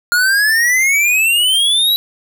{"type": "exponential sweep", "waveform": "square", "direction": "up", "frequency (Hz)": [1420, 3951], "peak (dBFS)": -11, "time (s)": [0.12, 1.96], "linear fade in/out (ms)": 0, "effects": []}